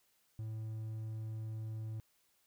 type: tone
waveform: triangle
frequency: 110 Hz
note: A2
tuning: in tune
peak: -37 dBFS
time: 0.39-2 s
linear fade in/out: 0 ms
effects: white hiss -74 dBFS RMS until 2.46 s